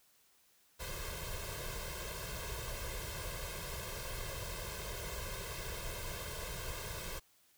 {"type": "noise with comb filter", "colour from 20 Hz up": "pink", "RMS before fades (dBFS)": -42, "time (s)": [0.79, 7.2], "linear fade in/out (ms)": 20, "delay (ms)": 1.9, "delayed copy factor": 0.95, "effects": ["white hiss -69 dBFS RMS until 7.57 s"]}